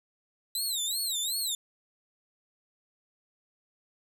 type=tone with vibrato; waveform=20% pulse; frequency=3915 Hz; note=B7; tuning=16 cents flat; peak=-23 dBFS; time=0.55-1.55 s; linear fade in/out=2 ms; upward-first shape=sine; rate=2.7 Hz; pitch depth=190 cents each way; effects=none